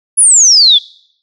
sine exponential sweep, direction down, 10548 to 3300 Hz, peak -3 dBFS, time 0.17-0.79 s, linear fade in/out 20 ms, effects noise-tail reverb RT60 0.7 s tail -23 dB re dry

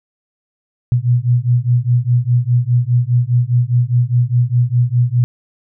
sine beating tone pair, 119.7 / 124.6 Hz, A#2 / B2, +46 / +16 cents, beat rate 4.9 Hz, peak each -14 dBFS, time 0.92-5.24 s, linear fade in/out 0 ms, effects none

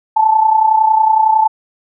sine tone with amplitude modulation, 875 Hz, A5, 10 cents flat, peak -5 dBFS, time 0.16-1.48 s, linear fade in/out 10 ms, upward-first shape sine, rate 30.9 Hz, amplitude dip 65%, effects none

